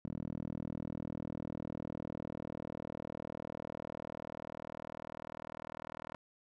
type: tone with band-pass filter sweep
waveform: 10% pulse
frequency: 40.03 Hz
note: D#1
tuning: 50 cents sharp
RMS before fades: -44 dBFS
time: 0.05-6.15 s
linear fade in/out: 0 ms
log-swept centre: 230 to 1000 Hz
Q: 1.1
effects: none